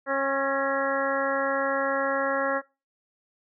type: harmonic tone with a mistuned harmonic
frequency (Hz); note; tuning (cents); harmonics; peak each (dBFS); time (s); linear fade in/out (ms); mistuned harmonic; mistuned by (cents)
272.7; C#4; -28; 1 / 2 / 3 / 4 / 5 / 6 / 7; -34 / -26 / -34 / -32 / -31 / -31 / -35; 0.06-2.62; 50; 6; +30
effects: noise-tail reverb RT60 0.3 s tail -24 dB re dry